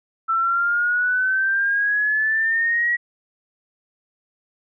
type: exponential sweep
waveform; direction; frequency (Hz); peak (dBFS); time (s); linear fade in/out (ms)
sine; up; 1327 to 1926; -17; 0.28-2.97; 20
effects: none